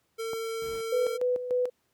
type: tone with pitch glide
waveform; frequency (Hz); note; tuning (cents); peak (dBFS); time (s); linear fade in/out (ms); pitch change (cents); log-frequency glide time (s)
square; 451.7 to 455.1; A4 to A#4; +45 to -42; -32; 0.18-1.18; 20; +13; 0.88-1.05
type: click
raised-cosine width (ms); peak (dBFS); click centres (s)
1; -25; 0.333
type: noise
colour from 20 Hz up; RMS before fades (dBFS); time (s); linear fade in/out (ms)
brown; -43; 0.62-0.81; 0
type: tone with tremolo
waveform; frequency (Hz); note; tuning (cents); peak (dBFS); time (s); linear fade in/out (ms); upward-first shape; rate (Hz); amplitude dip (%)
sine; 497.4; B4; +12; -23; 0.92-1.7; 10; square; 3.4; 65
effects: pink hiss -73 dBFS RMS until 1.93 s + high-pass 80 Hz 12 dB/octave